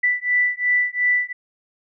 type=beating tone pair; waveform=sine; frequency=1975.5 / 1978.3 Hz; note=B6 / B6; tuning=0 / +2 cents; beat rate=2.8 Hz; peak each=-20 / -20 dBFS; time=0.03-1.33 s; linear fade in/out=10 ms; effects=none